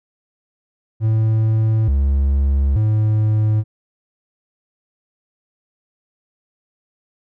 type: tone with pitch steps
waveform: triangle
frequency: 110.3 / 69.1 / 107.8 Hz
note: A2 / C#2 / A2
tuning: +5 / -5 / -35 cents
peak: -11 dBFS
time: 1-3.64 s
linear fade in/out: 50 ms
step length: 880 ms
effects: none